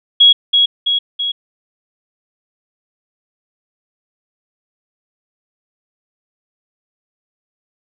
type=tone with echo; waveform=sine; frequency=3322 Hz; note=G#7; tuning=in tune; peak=-4 dBFS; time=0.2-0.33 s; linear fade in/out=10 ms; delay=330 ms; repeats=3; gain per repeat=-4 dB; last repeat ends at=1.32 s; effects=none